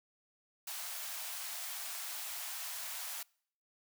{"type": "high-pass noise", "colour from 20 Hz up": "white", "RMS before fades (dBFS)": -42, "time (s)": [0.67, 3.23], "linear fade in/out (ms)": 5, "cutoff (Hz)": 610, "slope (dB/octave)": 96, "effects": ["noise-tail reverb RT60 0.6 s tail -26 dB re dry"]}